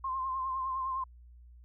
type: tone with vibrato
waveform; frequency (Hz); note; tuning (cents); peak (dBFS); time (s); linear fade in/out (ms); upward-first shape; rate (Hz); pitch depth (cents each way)
sine; 1051; C6; +7; -31; 0.04-1.04; 5; triangle; 9.8; 51
effects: added 60 Hz sine -51 dBFS peak until 1.64 s